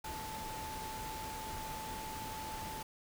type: tone in noise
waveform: sine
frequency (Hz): 875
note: A5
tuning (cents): -10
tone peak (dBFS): -43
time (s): 0.04-2.83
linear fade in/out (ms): 5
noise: pink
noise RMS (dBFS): -45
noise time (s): 0.04-2.83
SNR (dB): -1
effects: none